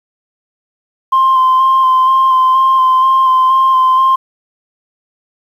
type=tone with vibrato; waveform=sine; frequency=1046.5 Hz; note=C6; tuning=in tune; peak=-5 dBFS; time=1.12-4.16 s; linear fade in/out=10 ms; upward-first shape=square; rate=2.1 Hz; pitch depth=15 cents each way; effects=tanh soft clip ceiling -4 dBFS + 7-bit